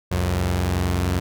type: tone pair together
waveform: sawtooth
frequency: 67.7 / 90.37 Hz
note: C#2 / F#2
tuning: -40 / -40 cents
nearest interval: perfect fourth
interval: 500 cents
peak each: -21 / -17 dBFS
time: 0.11-1.2 s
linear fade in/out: 10 ms
effects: none